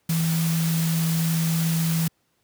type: tone in noise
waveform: sine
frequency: 163.7 Hz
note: E3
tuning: 12 cents flat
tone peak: -20 dBFS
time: 0.09-2.08 s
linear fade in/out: 5 ms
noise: white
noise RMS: -31 dBFS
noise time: 0.09-2.08 s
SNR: +8 dB
effects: pink hiss -69 dBFS RMS until 2.43 s + high-pass 80 Hz 12 dB/octave